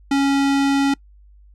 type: tone with low-pass filter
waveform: square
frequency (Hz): 277.2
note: C#4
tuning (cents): 0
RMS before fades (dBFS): -17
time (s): 0.11-0.94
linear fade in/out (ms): 5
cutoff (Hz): 6900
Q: 0.7
effects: noise-tail reverb RT60 0.1 s tail -25 dB re dry + added 50 Hz sine -45 dBFS peak until 1.54 s